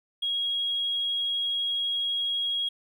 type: tone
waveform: triangle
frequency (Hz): 3296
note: G#7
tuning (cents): -14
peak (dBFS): -22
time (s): 0.22-2.69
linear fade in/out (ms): 10
effects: tanh soft clip ceiling -23 dBFS